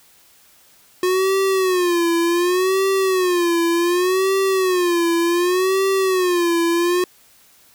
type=tone with vibrato; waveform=square; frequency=361.4 Hz; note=F#4; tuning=41 cents flat; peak=-16 dBFS; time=1.03-7.04 s; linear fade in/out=2 ms; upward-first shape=sine; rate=0.67 Hz; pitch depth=120 cents each way; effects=white hiss -52 dBFS RMS until 7.74 s